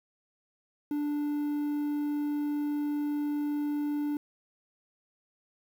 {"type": "tone with quantisation", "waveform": "triangle", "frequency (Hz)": 293.7, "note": "D4", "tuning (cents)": 0, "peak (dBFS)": -26, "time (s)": [0.91, 4.17], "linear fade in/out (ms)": 2, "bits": 9, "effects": []}